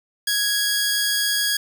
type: tone pair together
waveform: 15% pulse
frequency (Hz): 1661.2 / 4699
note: G#6 / D8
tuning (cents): 0 / 0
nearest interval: octave + tritone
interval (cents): 1800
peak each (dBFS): -14 / -18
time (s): 0.27-1.57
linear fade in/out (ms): 5
effects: none